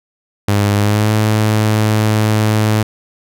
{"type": "tone with pitch glide", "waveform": "sawtooth", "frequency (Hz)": [102.2, 107.84], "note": ["G#2", "A2"], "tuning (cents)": [-27, -34], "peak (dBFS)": -7, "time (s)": [0.48, 2.83], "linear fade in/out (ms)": 5, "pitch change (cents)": 93, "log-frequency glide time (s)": [0.76, 1.11], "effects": []}